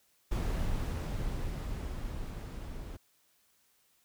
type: noise with level ramp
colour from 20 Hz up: brown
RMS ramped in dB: -31 to -42 dBFS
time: 0.31-2.97 s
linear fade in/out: 10 ms
effects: white hiss -70 dBFS RMS until 4.04 s